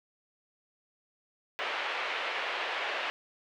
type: band-pass noise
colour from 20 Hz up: white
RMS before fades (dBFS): -34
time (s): 1.59-3.1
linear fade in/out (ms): 0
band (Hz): 440 to 2900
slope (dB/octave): 24
effects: none